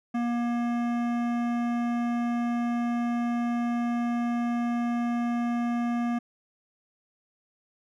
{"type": "tone with hard clipping", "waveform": "sine", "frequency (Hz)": 238, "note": "A#3", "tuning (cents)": 36, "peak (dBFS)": -27, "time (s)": [0.14, 6.19], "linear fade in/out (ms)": 10, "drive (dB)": 15, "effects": []}